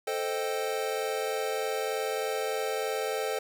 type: chord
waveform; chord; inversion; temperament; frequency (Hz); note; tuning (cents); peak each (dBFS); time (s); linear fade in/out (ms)
square; A half-diminished seventh; none; equal; 440 / 523.3 / 622.3 / 784; A4 / C5 / Eb5 / G5; 0 / 0 / 0 / 0; -33 / -35 / -38 / -37; 0.07-3.39; 5
effects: none